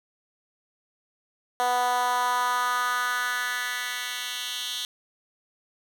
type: tone with high-pass filter sweep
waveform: 10% pulse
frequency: 246.9 Hz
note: B3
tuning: in tune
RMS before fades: -27 dBFS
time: 1.6-4.85 s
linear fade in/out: 0 ms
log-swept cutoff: 680 to 3300 Hz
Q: 2.7
effects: none